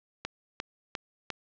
click train, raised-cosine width 0.2 ms, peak -15 dBFS, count 4, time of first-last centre 0.25-1.303 s, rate 2.85 Hz, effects low-pass 5000 Hz 12 dB/octave

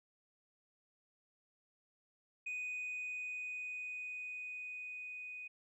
sine tone with level ramp, 2489 Hz, D#7, in tune, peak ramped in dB -36 to -44 dBFS, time 2.46-5.48 s, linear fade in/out 10 ms, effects tanh soft clip ceiling -37 dBFS

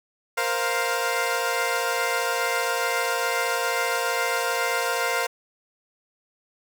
15% pulse chord, Bb suspended second, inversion none, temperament equal with one note detuned, 468.1 / 523.3 / 698.5 Hz, Bb4 / C5 / F5, +7 / 0 / 0 cents, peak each -21 dBFS, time 0.37-5.27 s, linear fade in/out 10 ms, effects none

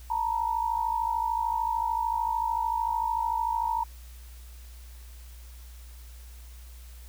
sine tone pair together, 898.6 / 952 Hz, A5 / A#5, +36 / +36 cents, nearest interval minor second, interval 100 cents, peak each -28 dBFS, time 0.1-3.84 s, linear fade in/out 5 ms, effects added 60 Hz sine -43 dBFS peak until 7.08 s + white hiss -55 dBFS RMS until 7.08 s

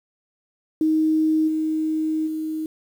sine tone with level steps, 314 Hz, D#4, 16 cents sharp, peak -16 / -20 / -24 dBFS, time 0.81-2.66 s, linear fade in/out 2 ms, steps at 1.47 / 2.26 s, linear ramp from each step 20 ms, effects 8-bit

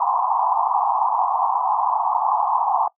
pink band-pass noise, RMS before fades -20 dBFS, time 0-2.88 s, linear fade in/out 5 ms, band 740 to 1100 Hz, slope 96 dB/octave, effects noise-tail reverb RT60 0.1 s tail -20 dB re dry

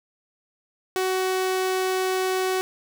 sawtooth tone, 374.3 Hz, F#4, 20 cents sharp, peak -18 dBFS, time 0.96-2.61 s, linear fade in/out 0 ms, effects none

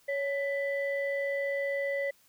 sine tone pair together, 558 / 1988.5 Hz, C#5 / B6, +11 / +11 cents, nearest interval octave + minor seventh, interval 2200 cents, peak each -29 / -33 dBFS, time 0.08-2.11 s, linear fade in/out 10 ms, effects tanh soft clip ceiling -22 dBFS + white hiss -64 dBFS RMS until 2.28 s

